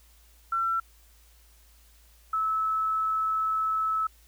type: tone pair in turn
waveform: sine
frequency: 1349 / 1302.3 Hz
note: E6 / E6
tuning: +40 / -21 cents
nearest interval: minor second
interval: 61 cents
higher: first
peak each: -24 dBFS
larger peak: neither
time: 0.52-0.8 / 2.33-4.07 s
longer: second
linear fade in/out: 5 ms
effects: added 56 Hz sine -56 dBFS peak until 4.27 s + white hiss -61 dBFS RMS until 4.27 s